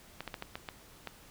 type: clicks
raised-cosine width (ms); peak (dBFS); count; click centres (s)
0.3; -22; 7; 0.206 / 0.277 / 0.342 / 0.424 / 0.555 / 0.688 / 1.073
effects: pink hiss -56 dBFS RMS until 1.3 s